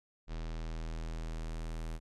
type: tone with low-pass filter sweep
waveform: square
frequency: 40.42 Hz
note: E1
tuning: 33 cents flat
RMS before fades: -39 dBFS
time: 0.27-2 s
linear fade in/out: 50 ms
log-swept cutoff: 5100 to 10000 Hz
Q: 1.1
effects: none